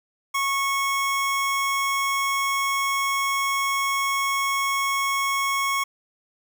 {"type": "tone", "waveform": "25% pulse", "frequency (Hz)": 1100, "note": "C#6", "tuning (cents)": -14, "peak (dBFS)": -18, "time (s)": [0.34, 5.84], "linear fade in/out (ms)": 10, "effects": []}